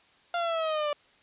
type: linear sweep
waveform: 30% pulse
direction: down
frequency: 698.5 to 582 Hz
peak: -24 dBFS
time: 0.34-0.93 s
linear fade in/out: 2 ms
effects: white hiss -61 dBFS RMS until 1.22 s + resampled to 8000 Hz